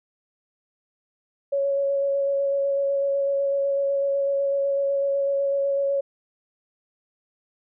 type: tone with vibrato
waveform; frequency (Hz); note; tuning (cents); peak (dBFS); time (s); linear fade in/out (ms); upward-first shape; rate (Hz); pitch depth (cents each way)
sine; 556; C#5; +5; -20; 1.52-6.01; 10; square; 8; 9
effects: none